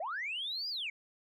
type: linear two-way sweep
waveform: sine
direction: up then down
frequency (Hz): 578 to 4978 to 2129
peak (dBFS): -34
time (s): 0-0.9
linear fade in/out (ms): 5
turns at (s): 0.69
effects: tanh soft clip ceiling -30 dBFS